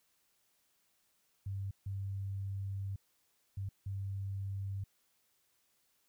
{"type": "tone bursts at uneven times", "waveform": "sine", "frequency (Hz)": 98, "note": "G2", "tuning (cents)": 0, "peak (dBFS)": -36, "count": 4, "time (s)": [[1.46, 1.71], [1.86, 2.96], [3.57, 3.69], [3.86, 4.84]], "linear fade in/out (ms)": 5, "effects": ["white hiss -75 dBFS RMS until 6.08 s"]}